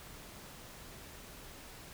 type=silence; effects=pink hiss -51 dBFS RMS until 1.93 s